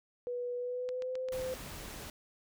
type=tone with pitch glide; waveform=sine; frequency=489.1 to 514.9 Hz; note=B4 to C5; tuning=-17 to -28 cents; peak=-34 dBFS; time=0.27-1.54 s; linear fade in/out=0 ms; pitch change=+89 cents; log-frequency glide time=0.56-1.21 s
type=click train; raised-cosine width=0.2 ms; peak=-30 dBFS; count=6; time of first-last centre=0.89-1.551 s; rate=7.57 Hz
type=noise; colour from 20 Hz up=pink; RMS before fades=-45 dBFS; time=1.32-2.1 s; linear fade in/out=2 ms
effects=none